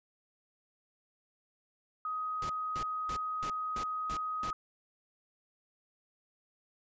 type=tone; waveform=sine; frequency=1256 Hz; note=D#6; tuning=16 cents sharp; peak=-33 dBFS; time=2.05-4.53 s; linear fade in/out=2 ms
type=noise bursts; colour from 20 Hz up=pink; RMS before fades=-42 dBFS; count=7; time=2.42-4.505 s; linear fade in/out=2 ms; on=75 ms; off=260 ms
effects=resampled to 16000 Hz